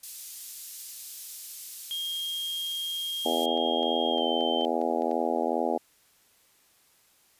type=high-pass noise; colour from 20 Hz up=white; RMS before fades=-40 dBFS; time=0.03-3.46 s; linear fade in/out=5 ms; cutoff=4800 Hz; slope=12 dB/octave
type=tone with pitch glide; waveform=sine; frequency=3235 to 3105 Hz; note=G#7 to G7; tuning=-46 to -17 cents; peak=-30 dBFS; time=1.91-4.65 s; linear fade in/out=0 ms; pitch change=-71 cents; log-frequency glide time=4.11-4.25 s
type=harmonic tone; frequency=82.41 Hz; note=E2; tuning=in tune; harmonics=3 / 4 / 5 / 6 / 7 / 8 / 9 / 10; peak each=-33 / -33 / -33 / -33 / -33 / -33 / -33 / -33 dBFS; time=3.25-5.78 s; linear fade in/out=10 ms
type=clicks; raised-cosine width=0.2 ms; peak=-32 dBFS; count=8; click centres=3.575 / 3.83 / 4.181 / 4.408 / 4.612 / 4.815 / 5.021 / 5.113 s
effects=white hiss -63 dBFS RMS until 7.39 s + resampled to 32000 Hz